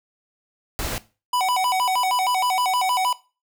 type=noise; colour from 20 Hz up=pink; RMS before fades=-27 dBFS; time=0.79-0.98 s; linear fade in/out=0 ms
type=tone with vibrato; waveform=square; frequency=862 Hz; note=A5; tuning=36 cents flat; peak=-20 dBFS; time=1.33-3.13 s; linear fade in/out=5 ms; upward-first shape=square; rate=6.4 Hz; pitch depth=240 cents each way
effects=noise-tail reverb RT60 0.3 s tail -17 dB re dry